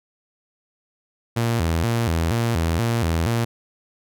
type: tone with vibrato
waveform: sawtooth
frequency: 98.1 Hz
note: G2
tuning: 2 cents sharp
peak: -15 dBFS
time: 1.36-3.45 s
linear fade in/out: 10 ms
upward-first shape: square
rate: 2.1 Hz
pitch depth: 300 cents each way
effects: none